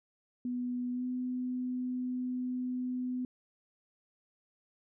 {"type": "tone with pitch glide", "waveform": "sine", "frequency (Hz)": [246.9, 251.5], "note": ["B3", "B3"], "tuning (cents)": [0, 32], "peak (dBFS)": -32, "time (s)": [0.45, 3.25], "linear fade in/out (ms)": 2, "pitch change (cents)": 32, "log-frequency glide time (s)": [0.92, 1.04], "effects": []}